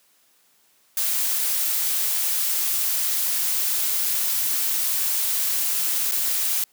blue noise with dropouts, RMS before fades -23 dBFS, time 0.97-6.64 s, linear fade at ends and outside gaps 2 ms, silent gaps 6.113-6.119 s, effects white hiss -61 dBFS RMS until 6.72 s + high-pass 150 Hz 12 dB/octave

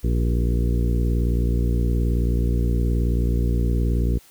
harmonic tone with a mistuned harmonic, 58.9 Hz, A#1, 19 cents sharp, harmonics 1 / 2 / 3 / 4 / 5 / 6 / 7 / 8, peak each -19 / -25 / -29 / -31 / -33 / -35 / -36 / -37 dBFS, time 0.03-4.19 s, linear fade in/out 20 ms, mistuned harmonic 7, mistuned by -38 cents, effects white hiss -52 dBFS RMS until 4.3 s

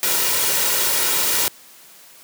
white noise with comb filter, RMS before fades -19 dBFS, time 0.03-1.48 s, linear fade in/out 0 ms, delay 2.1 ms, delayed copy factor +0.5, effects white hiss -46 dBFS RMS until 2.23 s + high-pass 150 Hz 12 dB/octave

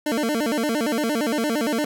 25% pulse tone with vibrato, 261.5 Hz, C4, 1 cent flat, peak -17 dBFS, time 0.06-1.85 s, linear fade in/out 5 ms, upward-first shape square, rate 8.7 Hz, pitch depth 240 cents each way, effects none

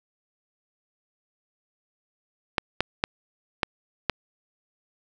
clicks, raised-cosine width 0.3 ms, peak -5 dBFS, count 5, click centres 2.582 / 2.806 / 3.039 / 3.632 / 4.097 s, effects none

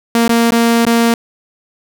sawtooth tone with dropouts, 232.4 Hz, A#3, 5 cents flat, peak -5 dBFS, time 0.15-1.14 s, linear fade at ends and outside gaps 2 ms, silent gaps 0.28-0.293 / 0.507-0.521 / 0.853-0.866 s, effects none

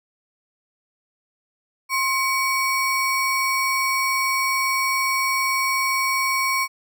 square ring-modulated tone, 1661.2 Hz, G#6, in tune, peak -17 dBFS, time 1.89-6.68 s, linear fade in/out 50 ms, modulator 600 Hz, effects none

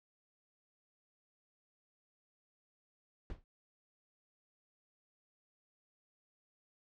brown noise with exponential decay, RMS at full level -36 dBFS, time 3.3-3.44 s, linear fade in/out 1 ms, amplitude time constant 29 ms, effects low-pass 4000 Hz 12 dB/octave

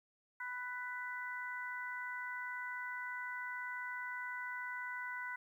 harmonic tone, 496.2 Hz, B4, 8 cents sharp, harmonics 2 / 3 / 4, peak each -46 / -43 / -45 dBFS, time 0.4-5.36 s, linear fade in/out 5 ms, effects 12-bit

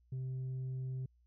sine tone, 129.8 Hz, C3, 13 cents flat, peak -34 dBFS, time 0.12-1.06 s, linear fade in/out 5 ms, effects tanh soft clip ceiling -36 dBFS + added 60 Hz sine -66 dBFS peak until 1.26 s

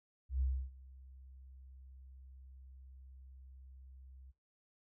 sine tone with ADSR envelope, 65.41 Hz, C2, in tune, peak -29 dBFS, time 0.29-4.32 s, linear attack 120 ms, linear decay 290 ms, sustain -24 dB, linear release 22 ms, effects noise-tail reverb RT60 0.3 s tail -21 dB re dry + tanh soft clip ceiling -26 dBFS

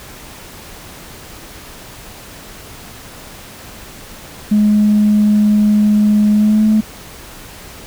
sine tone with pitch glide, 210 to 216 Hz, G#3 to A3, +19 to -32 cents, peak -7 dBFS, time 4.51-6.81 s, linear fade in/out 10 ms, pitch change +49 cents, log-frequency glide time 6.33-6.66 s, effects tanh soft clip ceiling -4 dBFS + pink hiss -35 dBFS RMS until 7.86 s

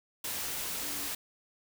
sine tone in noise, 288.2 Hz, D4, 33 cents flat, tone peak -47 dBFS, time 0.83-1.08 s, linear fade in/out 5 ms, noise white, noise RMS -36 dBFS, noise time 0.24-1.15 s, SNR -14 dB, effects none

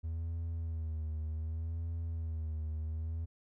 triangle tone with vibrato, 80.6 Hz, E2, 38 cents flat, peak -32 dBFS, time 0.03-3.26 s, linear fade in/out 20 ms, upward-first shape sine, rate 0.66 Hz, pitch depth 58 cents each way, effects tanh soft clip ceiling -28 dBFS

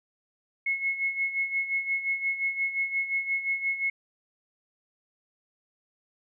sine tone with tremolo, 2180 Hz, C#7, 29 cents flat, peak -23 dBFS, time 0.66-3.9 s, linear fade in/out 5 ms, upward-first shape sine, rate 5.7 Hz, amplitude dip 70%, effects none

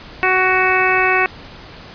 harmonic tone, 372.4 Hz, F#4, 11 cents sharp, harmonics 1 / 2 / 3 / 4 / 5 / 6 / 7, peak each -20 / -20 / -20 / -20 / -20 / -20 / -20 dBFS, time 0.23-1.26 s, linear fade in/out 0 ms, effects pink hiss -37 dBFS RMS until 1.94 s + resampled to 11025 Hz

